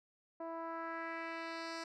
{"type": "tone with low-pass filter sweep", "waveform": "10% pulse", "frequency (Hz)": 329.6, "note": "E4", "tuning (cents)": 0, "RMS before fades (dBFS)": -43, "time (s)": [0.4, 1.84], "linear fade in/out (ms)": 5, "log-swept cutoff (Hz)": [750, 6000], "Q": 1.7, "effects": []}